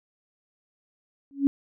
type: tone with exponential growth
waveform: sine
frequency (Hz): 278.3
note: C#4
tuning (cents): +7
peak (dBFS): -13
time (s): 1.31-1.47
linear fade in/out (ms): 0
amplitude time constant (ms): 34
effects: none